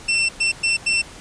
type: tone bursts at uneven times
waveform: sawtooth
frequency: 2693 Hz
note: E7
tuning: 36 cents sharp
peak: -13 dBFS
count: 4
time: 0.08-0.29 / 0.4-0.52 / 0.63-0.77 / 0.86-1.02 s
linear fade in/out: 10 ms
effects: pink hiss -40 dBFS RMS until 1.2 s + resampled to 22050 Hz